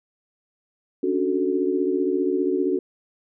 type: chord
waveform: sine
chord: D major seventh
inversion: third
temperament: equal with one note detuned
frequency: 278.5 / 293.7 / 370 / 440 Hz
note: C#4 / D4 / F#4 / A4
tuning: +8 / 0 / 0 / 0 cents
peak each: -26 / -28 / -22 / -28 dBFS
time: 1.03-2.79 s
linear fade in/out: 5 ms
effects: none